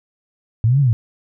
sine linear two-way sweep, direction up then down, 105.8 to 146.2 to 105.8 Hz, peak -11 dBFS, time 0.64-0.93 s, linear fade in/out 0 ms, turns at 0.8 s, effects none

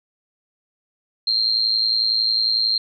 sine tone with amplitude modulation, 4186 Hz, C8, in tune, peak -13 dBFS, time 1.27-2.78 s, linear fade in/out 5 ms, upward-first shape sine, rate 111 Hz, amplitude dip 80%, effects none

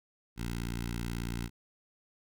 10% pulse tone with notch filter, 58.27 Hz, A#1, in tune, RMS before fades -36 dBFS, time 0.36-1.5 s, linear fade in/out 50 ms, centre 600 Hz, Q 0.54, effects none

